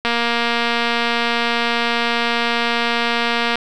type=click train; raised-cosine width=0.3 ms; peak=-3 dBFS; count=825; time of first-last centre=0.05-3.556 s; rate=235 Hz; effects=none